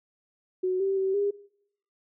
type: tone with pitch steps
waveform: sine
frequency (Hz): 369.8 / 388.8 / 383.4 / 404.6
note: F#4 / G4 / G4 / G#4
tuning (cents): -1 / -14 / -38 / -45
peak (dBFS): -23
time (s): 0.63-1.31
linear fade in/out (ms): 10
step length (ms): 170
effects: noise-tail reverb RT60 0.7 s tail -21 dB re dry